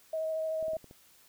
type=tone with vibrato; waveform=sine; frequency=636 Hz; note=D#5; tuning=38 cents sharp; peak=-30 dBFS; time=0.13-0.77 s; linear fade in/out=5 ms; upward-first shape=sine; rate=13 Hz; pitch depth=12 cents each way
type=clicks; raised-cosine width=2 ms; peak=-37 dBFS; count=6; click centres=0.627 / 0.682 / 0.734 / 0.768 / 0.843 / 0.911 s
effects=white hiss -61 dBFS RMS until 1.28 s